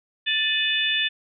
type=harmonic tone with a mistuned harmonic; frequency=587.3 Hz; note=D5; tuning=in tune; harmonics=3 / 4 / 5 / 6; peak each=-26 / -27 / -27 / -24 dBFS; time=0.26-1.09 s; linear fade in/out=20 ms; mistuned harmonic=4; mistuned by=+120 cents; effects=none